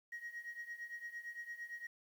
sine tone with tremolo, 1888 Hz, A#6, 22 cents sharp, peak -39 dBFS, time 0.12-1.87 s, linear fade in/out 5 ms, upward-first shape triangle, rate 8.8 Hz, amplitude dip 90%, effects tanh soft clip ceiling -40 dBFS + 11-bit

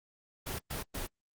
pink noise bursts, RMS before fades -37 dBFS, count 3, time 0.46-1.07 s, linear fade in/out 10 ms, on 130 ms, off 110 ms, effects Opus 24 kbps

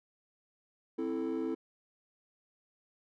triangle chord, A minor, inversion first, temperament equal, 261.6 / 329.6 / 440 Hz, C4 / E4 / A4, 0 / 0 / 0 cents, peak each -34 / -32 / -35 dBFS, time 0.98-1.55 s, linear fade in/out 10 ms, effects tanh soft clip ceiling -25 dBFS

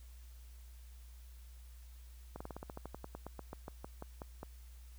slowing click train, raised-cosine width 1 ms, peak -30 dBFS, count 20, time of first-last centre 2.36-4.431 s, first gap 45 ms, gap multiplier 1.09, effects added 60 Hz sine -51 dBFS peak until 4.98 s + white hiss -66 dBFS RMS until 4.98 s

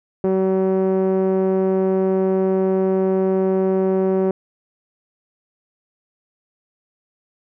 5% pulse tone with low-pass filter, 189.6 Hz, F#3, 43 cents sharp, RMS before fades -18 dBFS, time 0.24-4.31 s, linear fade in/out 2 ms, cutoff 390 Hz, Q 1.8, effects none

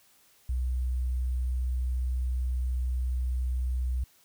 sine tone with sample-and-hold, 62.8 Hz, B1, 30 cents sharp, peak -26 dBFS, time 0.49-4.04 s, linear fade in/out 5 ms, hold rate 8820 Hz, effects white hiss -62 dBFS RMS until 4.24 s

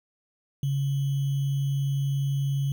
sine tone with sample-and-hold, 138.59 Hz, C#3, in tune, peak -23 dBFS, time 0.63-2.72 s, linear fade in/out 2 ms, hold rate 3150 Hz, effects none

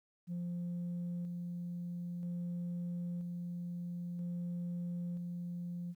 sine tone with tremolo, 174.61 Hz, F3, in tune, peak -34 dBFS, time 0.27-5.95 s, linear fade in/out 50 ms, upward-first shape square, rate 0.51 Hz, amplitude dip 30%, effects tanh soft clip ceiling -35 dBFS + 12-bit

